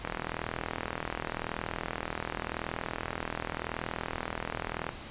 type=click train; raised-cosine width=0.5 ms; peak=-17 dBFS; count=199; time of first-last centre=0.05-4.891 s; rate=40.9 Hz; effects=pink hiss -44 dBFS RMS until 5.1 s + resampled to 8000 Hz